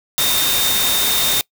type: tone in noise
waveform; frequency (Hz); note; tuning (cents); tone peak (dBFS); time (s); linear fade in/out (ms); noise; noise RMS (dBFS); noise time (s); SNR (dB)
sine; 3663; A#7; -31; -19; 0.18-1.41; 0; white; -18; 0.18-1.41; -4
effects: noise-tail reverb RT60 0.1 s tail -23 dB re dry